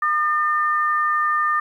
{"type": "tone pair together", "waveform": "sine", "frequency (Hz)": [1212.4, 1803], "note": ["D#6", "A6"], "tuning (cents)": [-45, 42], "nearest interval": "perfect fifth", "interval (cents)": 687, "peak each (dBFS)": [-18, -23], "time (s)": [0.02, 1.6], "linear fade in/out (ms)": 5, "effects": ["9-bit"]}